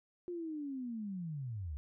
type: linear sweep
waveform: sine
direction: down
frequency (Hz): 358.6 to 66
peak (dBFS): -38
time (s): 0.28-1.77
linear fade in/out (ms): 0
effects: none